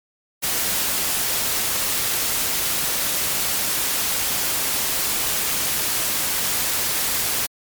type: noise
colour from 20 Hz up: white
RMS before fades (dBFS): -22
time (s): 0.42-7.47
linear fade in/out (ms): 20
effects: MP3 96 kbps